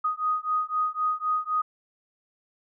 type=beating tone pair; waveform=sine; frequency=1244.5 / 1248.4 Hz; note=D#6 / D#6; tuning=0 / +5 cents; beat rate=3.9 Hz; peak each=-27 dBFS; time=0.04-1.62 s; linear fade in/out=10 ms; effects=none